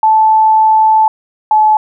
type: tone pair in turn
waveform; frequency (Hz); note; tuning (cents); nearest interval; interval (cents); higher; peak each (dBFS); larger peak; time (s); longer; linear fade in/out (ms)
sine; 874 / 860.5; A5 / A5; -12 / -39; unison; 27; first; -5; neither; 0.03-1.08 / 1.51-1.77; first; 2
effects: none